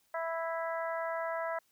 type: harmonic tone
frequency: 329.6 Hz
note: E4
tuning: in tune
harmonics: 2 / 3 / 4 / 5 / 6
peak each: -35 / -39 / -41 / -43 / -45 dBFS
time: 0.14-1.59 s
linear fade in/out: 5 ms
effects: white hiss -72 dBFS RMS until 1.71 s